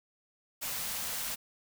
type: band-stop noise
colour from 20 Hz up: white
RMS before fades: -36 dBFS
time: 0.61-1.36 s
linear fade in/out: 20 ms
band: 280 to 450 Hz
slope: 96 dB/octave
effects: none